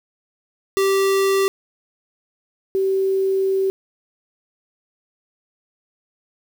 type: tone pair in turn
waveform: square / sine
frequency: 389.8 / 384.9 Hz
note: G4 / G4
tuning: -10 / -32 cents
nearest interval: unison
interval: 22 cents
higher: first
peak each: -16 dBFS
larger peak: neither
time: 0.77-1.48 / 2.75-3.7 s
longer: second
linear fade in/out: 0 ms
effects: 7-bit